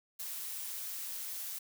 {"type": "noise with amplitude modulation", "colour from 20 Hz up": "blue", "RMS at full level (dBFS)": -39, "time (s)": [0.19, 1.59], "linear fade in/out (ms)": 10, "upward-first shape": "sine", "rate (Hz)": 182, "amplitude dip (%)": 40, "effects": []}